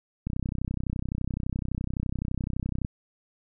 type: click train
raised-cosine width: 5 ms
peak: -17 dBFS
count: 83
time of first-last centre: 0.27-2.849 s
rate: 31.8 Hz
effects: none